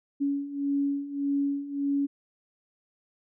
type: beating tone pair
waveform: sine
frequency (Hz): 280.2 / 281.9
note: C#4 / C#4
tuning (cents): +19 / +29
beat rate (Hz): 1.7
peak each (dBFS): -31 / -27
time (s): 0.2-2.07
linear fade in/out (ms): 20
effects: none